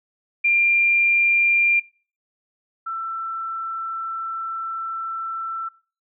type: tone pair in turn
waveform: sine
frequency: 2388 / 1336.5 Hz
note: D7 / E6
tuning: +28 / +23 cents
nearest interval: minor seventh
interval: 1005 cents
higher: first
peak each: -15 / -25 dBFS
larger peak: first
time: 0.44-1.8 / 2.86-5.69 s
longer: second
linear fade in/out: 10 ms
effects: noise-tail reverb RT60 0.4 s tail -22 dB re dry